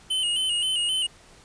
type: tone with vibrato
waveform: square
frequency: 2960 Hz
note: F#7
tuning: in tune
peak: -23 dBFS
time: 0.1-1.07 s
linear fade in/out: 10 ms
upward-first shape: square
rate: 3.8 Hz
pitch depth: 54 cents each way
effects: pink hiss -52 dBFS RMS until 1.44 s + resampled to 22050 Hz